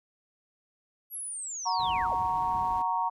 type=linear sweep; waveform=sine; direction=down; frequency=11730 to 100.8 Hz; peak=-34 dBFS; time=1.1-2.17 s; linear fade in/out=50 ms
type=chord; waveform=sine; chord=F# major; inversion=none; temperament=equal; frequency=740 / 932.3 / 1108.7 Hz; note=F#5 / A#5 / C#6; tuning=0 / 0 / 0 cents; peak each=-33 / -27 / -33 dBFS; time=1.65-3.1 s; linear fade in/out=20 ms
type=noise; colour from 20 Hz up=brown; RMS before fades=-39 dBFS; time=1.79-2.82 s; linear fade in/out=2 ms
effects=high-pass 60 Hz 12 dB/octave